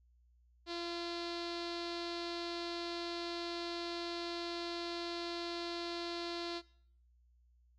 sawtooth tone with low-pass filter, 343 Hz, F4, 31 cents flat, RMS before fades -41 dBFS, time 0.66-6.62 s, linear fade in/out 50 ms, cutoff 4300 Hz, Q 4.6, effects noise-tail reverb RT60 0.6 s tail -20 dB re dry + added 60 Hz sine -65 dBFS peak until 7.78 s

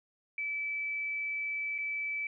sine tone with dropouts, 2308 Hz, D7, 31 cents flat, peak -32 dBFS, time 0.38-2.27 s, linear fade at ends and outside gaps 2 ms, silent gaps 1.781-1.785 s, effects none

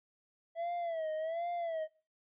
triangle tone with vibrato, 659.3 Hz, E5, in tune, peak -32 dBFS, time 0.55-1.88 s, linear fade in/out 50 ms, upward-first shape sine, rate 1.3 Hz, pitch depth 100 cents each way, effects noise-tail reverb RT60 0.4 s tail -24 dB re dry + resampled to 8000 Hz

